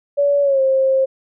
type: tone with pitch glide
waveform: sine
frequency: 570 to 531.8 Hz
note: C#5 to C5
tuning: +48 to +28 cents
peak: -12 dBFS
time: 0.17-1.06 s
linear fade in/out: 20 ms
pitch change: -120 cents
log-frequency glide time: 0.42-0.61 s
effects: none